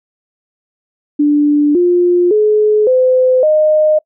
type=tone with pitch steps; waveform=sine; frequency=293.7 / 353.3 / 425.1 / 511.4 / 615.2 Hz; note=D4 / F4 / G#4 / C5 / D#5; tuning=0 / +20 / +40 / -40 / -20 cents; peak=-7 dBFS; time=1.19-3.99 s; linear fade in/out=10 ms; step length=560 ms; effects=noise-tail reverb RT60 0.1 s tail -25 dB re dry